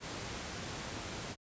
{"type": "noise", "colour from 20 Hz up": "pink", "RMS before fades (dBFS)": -41, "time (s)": [0, 1.36], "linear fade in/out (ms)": 50, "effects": ["high-pass 60 Hz 12 dB/octave", "resampled to 16000 Hz"]}